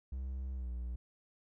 triangle tone with pitch glide, 65.3 to 60.58 Hz, C2 to B1, -3 to -33 cents, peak -35 dBFS, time 0.12-0.96 s, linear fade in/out 5 ms, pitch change -130 cents, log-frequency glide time 0.54-0.7 s, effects none

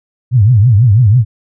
sine tone with vibrato, 112.3 Hz, A2, 36 cents sharp, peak -4 dBFS, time 0.31-1.25 s, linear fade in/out 50 ms, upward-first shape triangle, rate 6.1 Hz, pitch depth 300 cents each way, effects none

